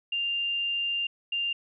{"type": "tone bursts at uneven times", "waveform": "sine", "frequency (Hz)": 2794, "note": "F7", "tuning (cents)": 0, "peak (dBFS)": -26, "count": 2, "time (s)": [[0.12, 1.07], [1.32, 1.53]], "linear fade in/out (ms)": 5, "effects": []}